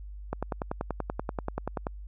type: click train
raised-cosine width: 1 ms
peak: -16 dBFS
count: 17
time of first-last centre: 0.33-1.868 s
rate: 10.4 Hz
effects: added 50 Hz sine -39 dBFS peak until 2.07 s